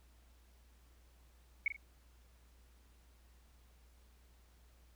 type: tone with echo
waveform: sine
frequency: 2217 Hz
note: C#7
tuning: in tune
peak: -29 dBFS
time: 1.66-1.68 s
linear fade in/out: 2 ms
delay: 42 ms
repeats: 2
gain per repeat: -9 dB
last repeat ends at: 1.764 s
effects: added 60 Hz sine -62 dBFS peak until 4.95 s + pink hiss -71 dBFS RMS until 4.95 s